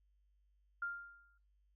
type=tone with exponential decay; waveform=sine; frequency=1398 Hz; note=F6; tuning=1 cent sharp; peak=-35 dBFS; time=0.82-1.38 s; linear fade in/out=5 ms; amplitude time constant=120 ms; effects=noise-tail reverb RT60 0.5 s tail -26 dB re dry + added 50 Hz sine -70 dBFS peak until 1.75 s